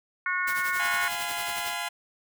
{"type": "harmonic tone", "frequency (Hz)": 363.9, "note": "F#4", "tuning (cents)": -29, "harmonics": [3, 4, 5, 6], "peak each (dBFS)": [-32, -28, -32, -32], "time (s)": [0.26, 1.08], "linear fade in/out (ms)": 2}
{"type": "noise with tremolo", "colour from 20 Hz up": "white", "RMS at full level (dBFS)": -35, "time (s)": [0.47, 1.74], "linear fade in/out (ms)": 5, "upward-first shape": "triangle", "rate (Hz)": 11, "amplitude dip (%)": 80}
{"type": "chord", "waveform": "15% pulse", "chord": "F diminished", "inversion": "none", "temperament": "equal with one note detuned", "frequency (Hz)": [698.5, 830.6, 1013.2], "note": ["F5", "Ab5", "Cb6"], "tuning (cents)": [0, 0, 44], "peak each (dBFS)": -28, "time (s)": [0.79, 1.89], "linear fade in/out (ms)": 10}
{"effects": []}